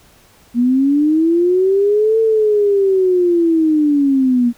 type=linear two-way sweep; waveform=sine; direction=up then down; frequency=234.8 to 450 to 234.8 Hz; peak=-10 dBFS; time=0.54-4.53 s; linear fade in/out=50 ms; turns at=2.2 s; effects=pink hiss -49 dBFS RMS until 4.57 s